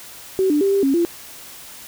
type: tone with pitch steps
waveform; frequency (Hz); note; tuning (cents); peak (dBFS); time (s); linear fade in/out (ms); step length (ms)
sine; 380 / 295.6 / 393.3 / 395.6 / 272.6 / 341.9; F#4 / D4 / G4 / G4 / C#4 / F4; +46 / +11 / +6 / +16 / -29 / -37; -14; 0.39-1.05; 0; 110
effects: white hiss -39 dBFS RMS until 1.87 s